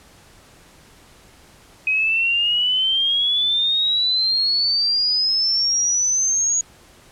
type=exponential sweep; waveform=sine; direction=up; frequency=2520 to 6740 Hz; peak=-16 dBFS; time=1.87-6.61 s; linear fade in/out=2 ms; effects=pink hiss -49 dBFS RMS until 7.11 s + low-pass 11000 Hz 12 dB/octave